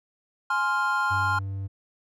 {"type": "chord", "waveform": "triangle", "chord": "F minor", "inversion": "first", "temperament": "just", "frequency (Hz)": [838.1, 1047.7, 1396.9], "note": ["Ab5", "C6", "F6"], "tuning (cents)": [16, 2, 0], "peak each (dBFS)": [-28, -25, -23], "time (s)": [0.5, 1.39], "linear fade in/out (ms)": 5}
{"type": "tone", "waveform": "triangle", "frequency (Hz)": 97.5, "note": "G2", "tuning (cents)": -9, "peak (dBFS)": -27, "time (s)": [1.1, 1.68], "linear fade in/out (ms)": 20}
{"effects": []}